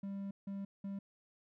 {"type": "tone bursts at uneven times", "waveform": "triangle", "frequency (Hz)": 197.5, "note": "G3", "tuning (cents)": 13, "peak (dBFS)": -37, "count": 3, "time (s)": [[0.03, 0.31], [0.47, 0.65], [0.84, 0.99]], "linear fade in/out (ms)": 5, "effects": []}